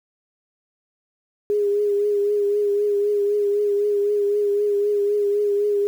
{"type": "tone with vibrato", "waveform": "sine", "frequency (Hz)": 410, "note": "G#4", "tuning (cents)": -22, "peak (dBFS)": -17, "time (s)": [1.5, 5.87], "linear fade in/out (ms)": 0, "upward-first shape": "triangle", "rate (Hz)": 3.9, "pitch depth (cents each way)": 33, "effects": ["8-bit"]}